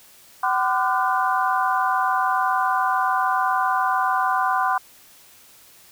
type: tone cluster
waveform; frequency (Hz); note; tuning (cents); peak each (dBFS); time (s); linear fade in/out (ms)
sine; 760 / 1019 / 1186 / 1444 / 1504; F#5 / C6 / D6 / F#6 / F#6; +46 / -46 / +17 / -43 / +28; -23 / -22 / -25 / -28 / -30; 0.43-4.78; 5
effects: white hiss -50 dBFS RMS until 5.91 s